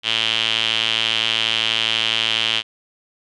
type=tone with band-pass filter; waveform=sawtooth; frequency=112.2 Hz; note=A2; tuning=34 cents sharp; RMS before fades=-20 dBFS; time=0.03-2.63 s; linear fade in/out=50 ms; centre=3100 Hz; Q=6.2; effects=resampled to 24000 Hz